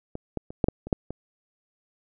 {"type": "clicks", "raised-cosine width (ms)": 2, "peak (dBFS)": [-20, -15, -25, -7, -8, -23, -7, -20], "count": 8, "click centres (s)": [0.154, 0.373, 0.505, 0.642, 0.685, 0.87, 0.928, 1.106], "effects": []}